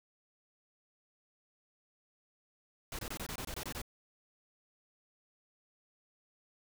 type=noise bursts; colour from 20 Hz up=pink; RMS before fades=-41 dBFS; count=10; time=2.92-3.817 s; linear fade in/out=2 ms; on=69 ms; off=23 ms; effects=none